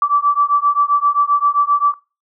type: beating tone pair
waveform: sine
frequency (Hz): 1155 / 1162.6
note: D6 / D6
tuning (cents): -29 / -18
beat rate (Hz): 7.6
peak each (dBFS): -15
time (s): 0.02-1.94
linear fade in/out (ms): 2
effects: noise-tail reverb RT60 0.3 s tail -20 dB re dry